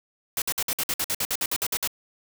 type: noise bursts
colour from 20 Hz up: white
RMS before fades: -26 dBFS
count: 15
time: 0.37-1.875 s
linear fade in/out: 2 ms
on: 49 ms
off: 55 ms
effects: none